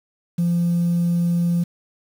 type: tone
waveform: sine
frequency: 172.3 Hz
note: F3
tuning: 23 cents flat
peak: -15 dBFS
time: 0.38-1.64 s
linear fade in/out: 10 ms
effects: tanh soft clip ceiling -13 dBFS + 7-bit